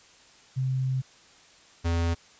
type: tone pair in turn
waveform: sine / square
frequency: 130.81 / 84.35 Hz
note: C3 / E2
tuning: 0 / +40 cents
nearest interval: minor sixth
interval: 760 cents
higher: first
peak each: -24 dBFS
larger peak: neither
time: 0.56-1.02 / 1.84-2.15 s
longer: first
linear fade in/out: 20 ms
effects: white hiss -55 dBFS RMS until 2.39 s + resampled to 16000 Hz